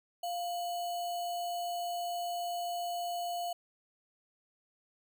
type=tone with sample-and-hold; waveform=sine; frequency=698.5 Hz; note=F5; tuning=in tune; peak=-33 dBFS; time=0.23-3.53 s; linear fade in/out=5 ms; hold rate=3675 Hz; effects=none